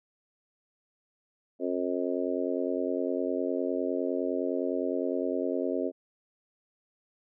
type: harmonic tone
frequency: 89.8 Hz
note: F2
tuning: 49 cents sharp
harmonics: 3 / 4 / 5 / 6 / 7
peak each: -32 / -33 / -34 / -35 / -35 dBFS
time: 1.59-5.92 s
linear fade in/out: 50 ms
effects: none